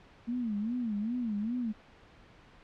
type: tone with vibrato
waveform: sine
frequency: 225.5 Hz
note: A3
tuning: 43 cents sharp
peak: -30 dBFS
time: 0.27-1.73 s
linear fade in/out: 20 ms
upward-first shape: sine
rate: 2.5 Hz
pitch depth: 180 cents each way
effects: pink hiss -57 dBFS RMS until 2.63 s + low-pass 3000 Hz 12 dB/octave